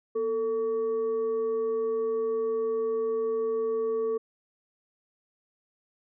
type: tone with frequency modulation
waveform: sine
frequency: 446.8 Hz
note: A4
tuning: 27 cents sharp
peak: -25 dBFS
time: 0.15-4.18 s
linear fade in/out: 10 ms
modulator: 688 Hz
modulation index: 0.3
effects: none